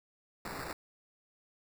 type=noise with sample-and-hold; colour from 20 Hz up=blue; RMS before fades=-41 dBFS; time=0.45-0.73 s; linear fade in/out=2 ms; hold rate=3150 Hz; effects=none